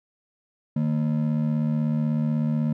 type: ring-modulated tone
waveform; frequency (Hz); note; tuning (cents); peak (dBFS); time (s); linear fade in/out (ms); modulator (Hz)
triangle; 190.8; G3; -47; -16; 0.76-2.73; 5; 38.1
effects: none